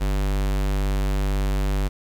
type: tone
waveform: square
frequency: 49 Hz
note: G1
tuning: in tune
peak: -21 dBFS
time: 0-1.89 s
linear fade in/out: 20 ms
effects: 8-bit